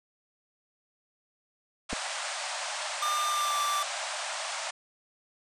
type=band-pass noise; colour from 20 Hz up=pink; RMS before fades=-35 dBFS; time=1.89-4.71 s; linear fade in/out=10 ms; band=580 to 9300 Hz; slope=96 dB/octave
type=clicks; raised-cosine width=2 ms; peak=-22 dBFS; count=2; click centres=1.929 / 1.933 s
type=tone with pitch glide; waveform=square; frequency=1200 to 1173.9 Hz; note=D6 to D6; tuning=+37 to -1 cents; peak=-28 dBFS; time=3.02-3.83 s; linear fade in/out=5 ms; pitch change=-38 cents; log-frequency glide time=3.27-3.58 s
effects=resampled to 32000 Hz

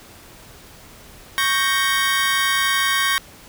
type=chord; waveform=25% pulse; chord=G diminished; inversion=second; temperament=equal; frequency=1108.7 / 1568 / 1864.7 Hz; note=Db6 / G6 / Bb6; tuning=0 / 0 / 0 cents; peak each=-18 dBFS; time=1.38-3.18 s; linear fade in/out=0 ms; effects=pink hiss -44 dBFS RMS until 3.48 s

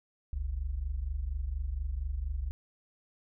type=tone pair together; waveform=sine; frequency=45.36 / 69.6 Hz; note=F#1 / C#2; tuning=-34 / +8 cents; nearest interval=perfect fifth; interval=742 cents; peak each=-35 / -33 dBFS; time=0.33-2.51 s; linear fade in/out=0 ms; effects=none

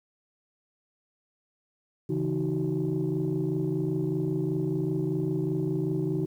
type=tone cluster; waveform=sine; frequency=139.4 / 164.5 / 314.3 / 377.3 Hz; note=C#3 / E3 / D#4 / F#4; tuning=+10 / -3 / +18 / +34 cents; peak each=-30 dBFS; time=2.09-6.26 s; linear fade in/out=10 ms; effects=tanh soft clip ceiling -19 dBFS + 10-bit

